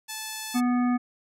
5% pulse tone, 872 Hz, A5, 16 cents flat, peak -21 dBFS, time 0.08-0.61 s, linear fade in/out 20 ms
harmonic tone, 246.1 Hz, B3, 6 cents flat, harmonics 1 / 3 / 5 / 7 / 9, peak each -21 / -33 / -34 / -42 / -43 dBFS, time 0.54-0.98 s, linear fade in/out 20 ms
effects none

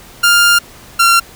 sawtooth tone pair in turn, 1400 / 1372.8 Hz, F6 / F6, +4 / -30 cents, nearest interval unison, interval 34 cents, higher first, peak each -3 dBFS, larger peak neither, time 0.23-0.59 / 0.99-1.2 s, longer first, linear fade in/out 10 ms, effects pink hiss -38 dBFS RMS until 1.35 s

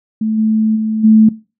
sine tone with level steps, 218.4 Hz, A3, 13 cents flat, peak -13 / -10 / -14 / -4 dBFS, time 0.21-1.29 s, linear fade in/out 5 ms, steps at 0.37 / 0.75 / 1.03 s, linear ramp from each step 20 ms, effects noise-tail reverb RT60 0.3 s tail -19 dB re dry

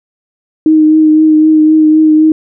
sine tone with vibrato, 311.1 Hz, D#4, in tune, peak -3 dBFS, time 0.66-2.32 s, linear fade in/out 2 ms, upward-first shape triangle, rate 3.9 Hz, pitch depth 22 cents each way, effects none

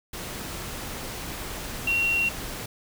sine tone in noise, 2743 Hz, F7, 32 cents flat, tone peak -21 dBFS, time 1.87-2.29 s, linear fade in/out 5 ms, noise pink, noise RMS -35 dBFS, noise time 0.13-2.66 s, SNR +11 dB, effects none

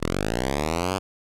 5% pulse linear sweep, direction up, 37 to 98 Hz, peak -12 dBFS, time 0-0.99 s, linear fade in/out 20 ms, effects low-pass 11000 Hz 12 dB/octave

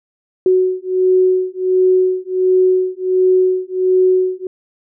sine beating tone pair, 370 / 371.4 Hz, F#4 / F#4, 0 / +7 cents, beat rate 1.4 Hz, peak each -14 dBFS, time 0.46-4.47 s, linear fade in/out 2 ms, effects none

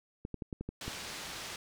clicks, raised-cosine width 3 ms, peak -25 dBFS, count 7, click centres 0.251 / 0.343 / 0.422 / 0.528 / 0.61 / 0.69 / 0.88 s
white low-pass noise, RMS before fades -43 dBFS, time 0.81-1.56 s, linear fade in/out 2 ms, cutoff 5300 Hz, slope 12 dB/octave
effects none

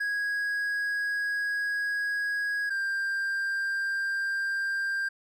triangle tone pair in turn, 1654 / 1589.3 Hz, G#6 / G6, -8 / +23 cents, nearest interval minor second, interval 69 cents, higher first, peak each -25 dBFS, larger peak neither, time 0-2.7 / 2.7-5.09 s, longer first, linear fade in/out 10 ms, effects none

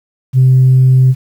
sine tone, 129.7 Hz, C3, 15 cents flat, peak -3 dBFS, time 0.33-1.15 s, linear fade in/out 50 ms, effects tanh soft clip ceiling -1 dBFS + 7-bit

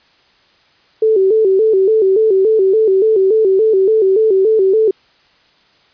sine tone with vibrato, 409.9 Hz, G#4, 23 cents flat, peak -8 dBFS, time 1.02-4.91 s, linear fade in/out 5 ms, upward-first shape square, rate 3.5 Hz, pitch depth 120 cents each way, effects white hiss -52 dBFS RMS until 5.93 s + resampled to 11025 Hz

